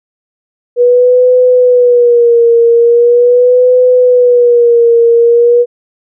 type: tone with vibrato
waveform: sine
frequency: 483.9 Hz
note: B4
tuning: 35 cents flat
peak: -3 dBFS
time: 0.76-5.66 s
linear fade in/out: 50 ms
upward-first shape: sine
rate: 0.41 Hz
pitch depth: 64 cents each way
effects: none